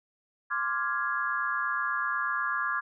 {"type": "chord", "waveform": "sine", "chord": "D half-diminished seventh", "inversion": "third", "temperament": "equal", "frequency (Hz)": [1046.5, 1174.7, 1396.9, 1661.2], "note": ["C6", "D6", "F6", "Ab6"], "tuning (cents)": [0, 0, 0, 0], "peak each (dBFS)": [-35, -32, -33, -31], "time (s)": [0.5, 2.81], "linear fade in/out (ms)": 20, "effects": []}